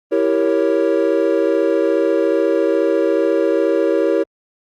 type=chord; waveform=triangle; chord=E diminished seventh; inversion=none; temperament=equal; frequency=329.6 / 392 / 466.2 / 554.4 Hz; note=E4 / G4 / Bb4 / Db5; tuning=0 / 0 / 0 / 0 cents; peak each=-17 dBFS; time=0.11-4.24 s; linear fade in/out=20 ms; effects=Opus 32 kbps